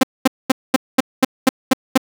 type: tone bursts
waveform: sawtooth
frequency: 261.6 Hz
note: C4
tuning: in tune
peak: -4 dBFS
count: 9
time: 0.01-1.977 s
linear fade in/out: 5 ms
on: 23 ms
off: 220 ms
effects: none